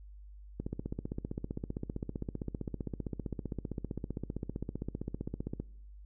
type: click train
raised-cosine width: 3 ms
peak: -23 dBFS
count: 78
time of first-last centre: 0.6-5.6 s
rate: 15.4 Hz
effects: noise-tail reverb RT60 0.7 s tail -23 dB re dry + added 50 Hz sine -48 dBFS peak until 6.05 s